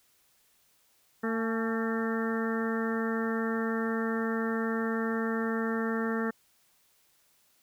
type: harmonic tone with a mistuned harmonic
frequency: 225.8 Hz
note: A3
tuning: 45 cents sharp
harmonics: 1 / 2 / 3 / 4 / 5 / 6 / 7 / 8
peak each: -30 / -33 / -43 / -43 / -42 / -39 / -42 / -38 dBFS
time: 1.23-6.31 s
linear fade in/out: 10 ms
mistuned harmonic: 4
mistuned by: -64 cents
effects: white hiss -67 dBFS RMS until 7.62 s

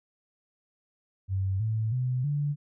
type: tone with pitch steps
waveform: sine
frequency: 95.9 / 110.16 / 126.54 / 145.36 Hz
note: G2 / A2 / B2 / D3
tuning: -37 / +3 / +43 / -17 cents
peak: -25 dBFS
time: 1.28-2.56 s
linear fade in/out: 50 ms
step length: 320 ms
effects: none

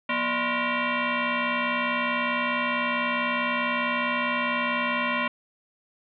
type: tone with frequency modulation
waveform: sine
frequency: 659.3 Hz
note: E5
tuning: in tune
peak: -23 dBFS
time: 0.09-5.28 s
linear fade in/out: 5 ms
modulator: 418 Hz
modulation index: 5.3
effects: none

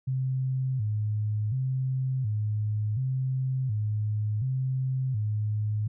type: tone with vibrato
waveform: sine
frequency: 117.8 Hz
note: A#2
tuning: 19 cents sharp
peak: -25 dBFS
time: 0.07-5.88 s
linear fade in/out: 10 ms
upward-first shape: square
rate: 0.69 Hz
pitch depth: 180 cents each way
effects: none

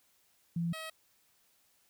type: tone pair in turn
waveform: sine / 10% pulse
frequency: 169.2 / 638.8 Hz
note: E3 / D#5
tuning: +45 / +45 cents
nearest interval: octave + major seventh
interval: 2300 cents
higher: second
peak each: -30 / -32 dBFS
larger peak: first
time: 0.56-0.73 / 0.73-0.9 s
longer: neither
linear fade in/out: 5 ms
effects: white hiss -70 dBFS RMS until 1.89 s

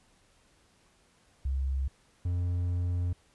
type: tone pair in turn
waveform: sine / triangle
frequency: 67 / 88.43 Hz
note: C2 / F2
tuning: +42 / +22 cents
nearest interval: perfect fourth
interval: 480 cents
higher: second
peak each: -27 / -25 dBFS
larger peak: second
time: 1.45-1.88 / 2.25-3.13 s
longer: second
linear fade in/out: 5 ms
effects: pink hiss -65 dBFS RMS until 3.34 s + resampled to 24000 Hz

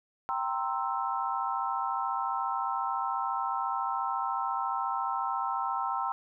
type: chord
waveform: sine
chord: C dominant seventh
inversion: second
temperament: equal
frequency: 784 / 932.3 / 1046.5 / 1318.5 Hz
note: G5 / Bb5 / C6 / E6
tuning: 0 / 0 / 0 / 0 cents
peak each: -34 dBFS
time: 0.29-6.12 s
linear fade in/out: 0 ms
effects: none

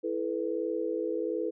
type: chord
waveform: sine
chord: E suspended fourth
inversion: none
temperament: equal with one note detuned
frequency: 329.6 / 432.7 / 493.9 Hz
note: E4 / A4 / B4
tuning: 0 / -29 / 0 cents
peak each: -33 dBFS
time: 0.03-1.51 s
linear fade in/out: 20 ms
effects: none

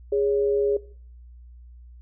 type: tone pair together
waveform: sine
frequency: 411.7 / 557.9 Hz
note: G#4 / C#5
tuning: -15 / +11 cents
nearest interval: perfect fourth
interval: 526 cents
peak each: -20 / -28 dBFS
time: 0.12-0.77 s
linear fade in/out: 5 ms
effects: noise-tail reverb RT60 0.5 s tail -19 dB re dry + added 60 Hz sine -43 dBFS peak until 2.01 s

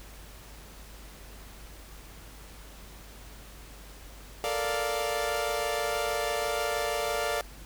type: chord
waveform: sawtooth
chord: Bb major seventh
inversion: third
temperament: equal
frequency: 440 / 466.2 / 587.3 / 698.5 Hz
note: A4 / Bb4 / D5 / F5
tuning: 0 / 0 / 0 / 0 cents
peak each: -31 / -32 / -28 / -29 dBFS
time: 4.44-7.41 s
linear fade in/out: 0 ms
effects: added 50 Hz sine -47 dBFS peak until 7.65 s + pink hiss -50 dBFS RMS until 7.65 s

